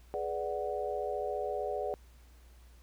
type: chord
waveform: sine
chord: G# half-diminished seventh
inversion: none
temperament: equal with one note detuned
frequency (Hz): 418.9 / 493.9 / 587.3 / 740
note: G#4 / B4 / D5 / F#5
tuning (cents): +15 / 0 / 0 / 0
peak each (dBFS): -37 / -39 / -37 / -38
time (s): 0.14-1.94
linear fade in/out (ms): 0
effects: added 60 Hz sine -54 dBFS peak until 2.82 s + pink hiss -65 dBFS RMS until 2.82 s